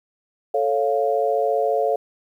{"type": "chord", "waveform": "sine", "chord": "A augmented", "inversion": "none", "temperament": "equal", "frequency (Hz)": [440, 554.4, 698.5], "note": ["A4", "C#5", "E#5"], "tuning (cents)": [0, 0, 0], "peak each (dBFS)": -22, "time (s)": [0.54, 1.96], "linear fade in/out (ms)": 5, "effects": ["9-bit"]}